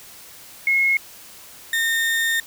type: tone pair in turn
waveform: sine / 35% pulse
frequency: 2167 / 1828.5 Hz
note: C#7 / A#6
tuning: -40 / -34 cents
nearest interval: minor third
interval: 294 cents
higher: first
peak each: -15 / -17 dBFS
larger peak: first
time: 0.67-0.97 / 1.73-2.4 s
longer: second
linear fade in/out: 2 ms
effects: white hiss -43 dBFS RMS until 2.46 s